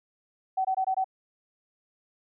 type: tone bursts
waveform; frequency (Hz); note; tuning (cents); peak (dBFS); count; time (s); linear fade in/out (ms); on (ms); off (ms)
sine; 759; F#5; +44; -23; 5; 0.57-1.044; 10; 78; 21
effects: none